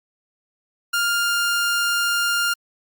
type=tone; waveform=sawtooth; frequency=1403 Hz; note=F6; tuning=8 cents sharp; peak=-15 dBFS; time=0.93-2.54 s; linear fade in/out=10 ms; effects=Opus 48 kbps